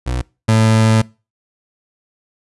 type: tone pair in turn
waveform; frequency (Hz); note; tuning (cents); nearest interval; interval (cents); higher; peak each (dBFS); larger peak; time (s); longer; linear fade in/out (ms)
30% pulse; 62.2 / 110.83; B1 / A2; +13 / +13; minor seventh; 1000; second; -15 / -7; second; 0.06-0.22 / 0.48-1.02; second; 10
effects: noise-tail reverb RT60 0.3 s tail -23 dB re dry + resampled to 24000 Hz

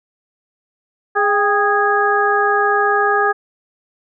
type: harmonic tone with a mistuned harmonic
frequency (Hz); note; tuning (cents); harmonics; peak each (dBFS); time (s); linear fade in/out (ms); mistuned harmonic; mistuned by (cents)
413.3; G#4; -8; 1 / 2 / 3 / 4; -18 / -18 / -18 / -18; 1.15-3.33; 20; 2; -60
effects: none

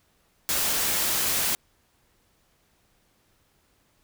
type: noise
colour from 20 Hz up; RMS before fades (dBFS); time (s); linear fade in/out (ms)
white; -25; 0.49-1.55; 0
effects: pink hiss -66 dBFS RMS until 4.03 s

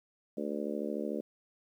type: harmonic tone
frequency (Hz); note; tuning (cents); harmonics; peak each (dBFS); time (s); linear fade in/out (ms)
73.42; D2; 0; 3 / 4 / 5 / 6 / 7 / 8; -38 / -39 / -40 / -41 / -41 / -42; 0.37-1.21; 5
effects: 11-bit

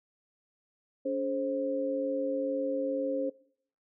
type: tone cluster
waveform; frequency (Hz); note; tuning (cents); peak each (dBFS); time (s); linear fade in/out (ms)
sine; 282.8 / 427.9 / 530; C#4 / A4 / C5; +35 / -48 / +22; -33 / -39 / -30; 1.05-3.3; 10
effects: noise-tail reverb RT60 0.6 s tail -22 dB re dry

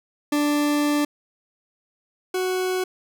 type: tone pair in turn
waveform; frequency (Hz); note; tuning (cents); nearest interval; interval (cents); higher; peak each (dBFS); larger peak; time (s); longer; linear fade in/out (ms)
40% pulse; 293.7 / 370; D4 / F#4; 0 / 0; major third; 400; second; -18 / -21; first; 0.32-1.05 / 2.34-2.84; first; 5
effects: none

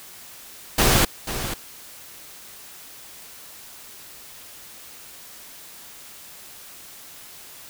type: noise with echo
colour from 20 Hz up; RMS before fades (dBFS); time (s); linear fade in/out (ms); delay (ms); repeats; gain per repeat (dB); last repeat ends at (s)
pink; -17; 0.78-1.05; 5; 490; 1; -11; 1.54
effects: white hiss -43 dBFS RMS until 7.69 s

